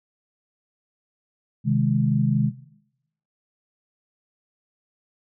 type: chord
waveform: sine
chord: Ab major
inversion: first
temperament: equal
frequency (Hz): 130.81 / 155.56 / 207.7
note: C3 / Eb3 / Ab3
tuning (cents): 0 / 0 / 0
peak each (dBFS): -21 / -23 / -22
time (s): 1.64-2.52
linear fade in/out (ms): 50
effects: noise-tail reverb RT60 0.8 s tail -17 dB re dry